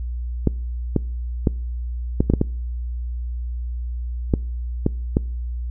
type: clicks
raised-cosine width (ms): 3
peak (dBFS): -3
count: 10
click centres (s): 0.473 / 0.963 / 1.472 / 2.205 / 2.3 / 2.337 / 2.414 / 4.338 / 4.864 / 5.169
effects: noise-tail reverb RT60 0.5 s tail -25 dB re dry + added 60 Hz sine -24 dBFS peak until 5.7 s